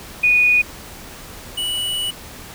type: tone pair in turn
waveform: sine / square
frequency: 2467 / 2947 Hz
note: D#7 / F#7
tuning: -15 / -8 cents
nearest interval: minor third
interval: 307 cents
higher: second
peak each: -11 / -21 dBFS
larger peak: first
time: 0.23-0.62 / 1.57-2.11 s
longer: second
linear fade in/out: 10 ms
effects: pink hiss -37 dBFS RMS until 2.54 s